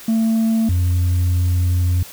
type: tone pair in turn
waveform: sine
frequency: 223.8 / 88.82 Hz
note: A3 / F2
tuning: +30 / +30 cents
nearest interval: octave + major third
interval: 1600 cents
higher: first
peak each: -11 dBFS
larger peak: neither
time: 0.08-0.69 / 0.69-2.03 s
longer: second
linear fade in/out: 5 ms
effects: tanh soft clip ceiling -13 dBFS + white hiss -38 dBFS RMS until 2.12 s